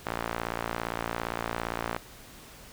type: tone with band-pass filter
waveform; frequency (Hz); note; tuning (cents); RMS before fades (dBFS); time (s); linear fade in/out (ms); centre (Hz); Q
sawtooth; 57.5; A#1; -23; -34; 0.06-1.97; 5; 1200; 0.88
effects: pink hiss -49 dBFS RMS until 2.72 s